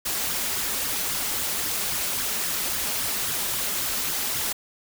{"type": "noise with flanger", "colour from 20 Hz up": "white", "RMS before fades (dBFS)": -27, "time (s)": [0.05, 4.53], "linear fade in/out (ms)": 10, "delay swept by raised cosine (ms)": [0.57, 4.97], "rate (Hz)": 3.7, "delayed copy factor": 0.55, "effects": []}